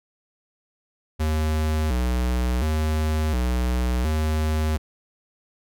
square tone with vibrato, 69.3 Hz, C#2, in tune, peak -21 dBFS, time 1.19-4.78 s, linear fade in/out 20 ms, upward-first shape square, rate 0.7 Hz, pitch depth 200 cents each way, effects none

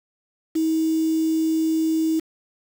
sine tone with quantisation, 320 Hz, D#4, 49 cents sharp, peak -18 dBFS, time 0.55-2.2 s, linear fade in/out 10 ms, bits 6, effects none

